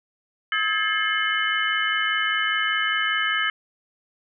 sine tone cluster, 1284 / 1626 / 1731 / 2131 / 3007 Hz, E6 / G#6 / A6 / C7 / F#7, -46 / -37 / -29 / +31 / +27 cents, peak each -27 dBFS, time 0.52-3.5 s, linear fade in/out 2 ms, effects none

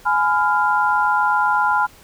sine chord, F diminished, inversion first, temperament just, 838.1 / 1005.8 / 1396.9 Hz, Ab5 / Cb6 / F6, +16 / +31 / 0 cents, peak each -19 dBFS, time 0.05-1.87 s, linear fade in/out 20 ms, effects pink hiss -47 dBFS RMS until 2.03 s

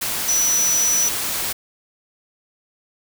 sine tone in noise, 5920 Hz, F#8, in tune, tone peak -16 dBFS, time 0.28-1.09 s, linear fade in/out 10 ms, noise white, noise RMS -24 dBFS, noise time 0.01-1.53 s, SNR +5 dB, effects none

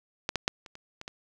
clicks, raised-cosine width 0.2 ms, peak -11 / -10 / -7 / -28 / -28 / -23 / -21 dBFS, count 7, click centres 0.291 / 0.357 / 0.479 / 0.662 / 0.754 / 1.014 / 1.079 s, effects none

